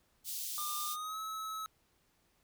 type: high-pass noise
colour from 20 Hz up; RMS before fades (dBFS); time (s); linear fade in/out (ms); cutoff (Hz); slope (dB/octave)
white; -40; 0.24-0.97; 50; 3400; 24
type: tone with pitch glide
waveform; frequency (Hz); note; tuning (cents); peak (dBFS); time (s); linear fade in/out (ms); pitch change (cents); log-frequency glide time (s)
square; 1200 to 1293.6; D6 to E6; +37 to -33; -39; 0.58-1.66; 0; +130; 0.85-1.19
effects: pink hiss -73 dBFS RMS until 2.43 s